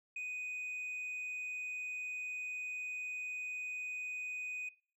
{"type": "tone", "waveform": "sine", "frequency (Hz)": 2492, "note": "D#7", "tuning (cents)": 2, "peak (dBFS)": -36, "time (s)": [0.16, 4.69], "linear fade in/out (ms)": 5, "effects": ["noise-tail reverb RT60 0.4 s tail -21 dB re dry", "tanh soft clip ceiling -38 dBFS"]}